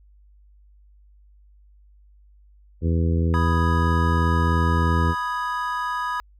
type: harmonic tone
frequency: 83.1 Hz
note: E2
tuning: 15 cents sharp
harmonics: 1 / 2 / 3 / 4 / 5 / 6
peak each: -19 / -25 / -29 / -31 / -33 / -35 dBFS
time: 2.81-5.15 s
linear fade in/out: 50 ms
type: chord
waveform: triangle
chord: G# minor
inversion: first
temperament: equal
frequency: 987.8 / 1244.5 / 1661.2 Hz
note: B5 / D#6 / G#6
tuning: 0 / 0 / 0 cents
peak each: -25 / -26 / -29 dBFS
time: 3.34-6.2 s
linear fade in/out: 0 ms
effects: added 50 Hz sine -50 dBFS peak until 6.39 s